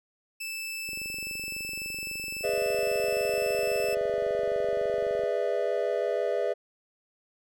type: tone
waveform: sawtooth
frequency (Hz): 2635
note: E7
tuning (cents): -1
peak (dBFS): -30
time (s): 0.4-3.95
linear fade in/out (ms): 10
type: click train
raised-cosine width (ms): 2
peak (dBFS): -32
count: 104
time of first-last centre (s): 0.89-5.236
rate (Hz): 23.7
type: chord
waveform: triangle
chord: E dominant seventh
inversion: first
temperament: just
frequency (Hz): 412 / 494.4 / 593.3 / 659.3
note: G#4 / B4 / D5 / E5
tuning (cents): -14 / +2 / +18 / 0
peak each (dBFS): -29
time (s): 2.43-6.54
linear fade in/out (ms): 20
effects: none